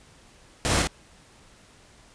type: noise with echo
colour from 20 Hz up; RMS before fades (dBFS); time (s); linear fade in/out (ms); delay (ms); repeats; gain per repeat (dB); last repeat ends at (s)
pink; -24; 0.65-0.82; 0; 52; 1; -2; 0.872
effects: pink hiss -54 dBFS RMS until 2.14 s + resampled to 22050 Hz